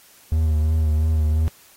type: tone with vibrato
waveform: triangle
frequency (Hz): 78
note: D#2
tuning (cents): +5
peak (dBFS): -14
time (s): 0.32-1.48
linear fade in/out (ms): 0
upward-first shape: sine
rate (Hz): 2.9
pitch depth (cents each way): 35
effects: white hiss -51 dBFS RMS until 1.76 s + AAC 48 kbps